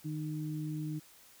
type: tone pair together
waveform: sine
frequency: 153.61 / 307.4 Hz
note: D#3 / D#4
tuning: -22 / -21 cents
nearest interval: octave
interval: 1201 cents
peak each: -36 / -39 dBFS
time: 0.04-1 s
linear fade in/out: 20 ms
effects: white hiss -59 dBFS RMS until 1.4 s